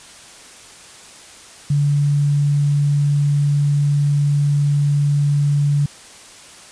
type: tone with quantisation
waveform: sine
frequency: 144.3 Hz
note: D3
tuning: 30 cents flat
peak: -13 dBFS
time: 1.7-5.86 s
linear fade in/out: 5 ms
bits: 7
effects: white hiss -41 dBFS RMS until 6.71 s + resampled to 22050 Hz